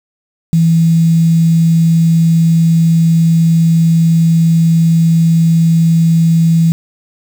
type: tone with quantisation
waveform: sine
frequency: 164.81 Hz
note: E3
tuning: in tune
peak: -6 dBFS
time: 0.53-6.72 s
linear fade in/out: 0 ms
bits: 5
effects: none